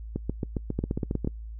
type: two click trains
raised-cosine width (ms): 3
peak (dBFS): -15 / -14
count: 9 / 5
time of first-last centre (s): 0.16-1.247 / 0.79-1.274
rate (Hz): 7.36 / 8.26
effects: noise-tail reverb RT60 0.1 s tail -25 dB re dry + added 55 Hz sine -36 dBFS peak until 1.59 s